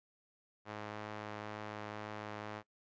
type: tone with band-pass filter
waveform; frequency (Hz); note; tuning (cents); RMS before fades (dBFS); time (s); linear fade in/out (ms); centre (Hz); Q
sawtooth; 106; G#2; +36; -45; 0.65-2.63; 50; 1100; 0.69
effects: noise-tail reverb RT60 0.1 s tail -21 dB re dry + resampled to 16000 Hz